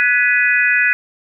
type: chord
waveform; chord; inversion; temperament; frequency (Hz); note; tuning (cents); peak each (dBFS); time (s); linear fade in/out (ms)
sine; G# minor seventh; third; equal with one note detuned; 1480 / 1698.1 / 1975.5 / 2489; F#6 / G#6 / B6 / D#7; 0 / +38 / 0 / 0; -17; 0-0.93; 0
effects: none